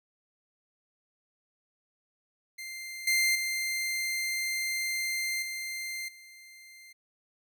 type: tone with level steps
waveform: sawtooth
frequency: 2093 Hz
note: C7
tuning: in tune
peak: -35 / -20 / -26 / -31 / -46 dBFS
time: 2.58-6.93 s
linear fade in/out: 10 ms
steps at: 3.07 / 3.35 / 5.42 / 6.08 s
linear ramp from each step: 5 ms
effects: none